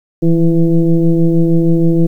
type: tone with frequency modulation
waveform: sine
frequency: 164.81 Hz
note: E3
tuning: in tune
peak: -7 dBFS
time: 0.22-2.07 s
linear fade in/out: 10 ms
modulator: 168 Hz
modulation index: 1.3
effects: 8-bit